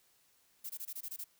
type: noise bursts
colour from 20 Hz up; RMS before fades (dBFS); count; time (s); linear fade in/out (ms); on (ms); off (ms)
violet; -42; 8; 0.64-1.243; 10; 57; 21
effects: white hiss -70 dBFS RMS until 1.39 s